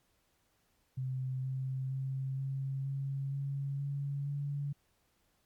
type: tone with pitch steps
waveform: sine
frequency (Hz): 130 / 131.74 / 133.5 / 135.29 / 137.1 / 138.93 / 140.79 / 142.67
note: C3 / C3 / C3 / C#3 / C#3 / C#3 / C#3 / D3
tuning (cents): -11 / +12 / +35 / -42 / -19 / +4 / +27 / -50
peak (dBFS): -33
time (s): 0.97-4.73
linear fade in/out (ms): 10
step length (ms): 470
effects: pink hiss -74 dBFS RMS until 5.45 s + MP3 96 kbps